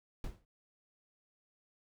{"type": "noise with exponential decay", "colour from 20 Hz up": "brown", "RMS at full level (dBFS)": -36, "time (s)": [0.24, 0.45], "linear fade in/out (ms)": 2, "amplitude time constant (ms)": 45, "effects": []}